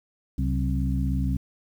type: harmonic tone with a mistuned harmonic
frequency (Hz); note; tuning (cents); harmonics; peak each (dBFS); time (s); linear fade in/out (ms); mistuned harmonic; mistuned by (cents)
66.2; C2; +21; 1 / 2 / 3 / 4; -25 / -28 / -30 / -31; 0.38-1.37; 5; 3; -83
effects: 9-bit